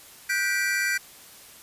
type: chord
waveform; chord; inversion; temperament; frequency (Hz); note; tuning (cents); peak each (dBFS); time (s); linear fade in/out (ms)
square; G major seventh; third; just; 1470 / 1568 / 1960 / 2352; F#6 / G6 / B6 / D7; -12 / 0 / -14 / +2; -33 / -28 / -28 / -31; 0.29-0.98; 10
effects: white hiss -48 dBFS RMS until 1.62 s + resampled to 32000 Hz